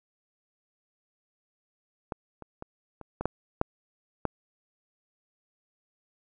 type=clicks; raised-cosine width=1 ms; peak=-18 / -28 / -24 / -28 / -18 / -11 / -9 / -12 dBFS; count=8; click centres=2.122 / 2.423 / 2.624 / 3.013 / 3.21 / 3.256 / 3.614 / 4.253 s; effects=none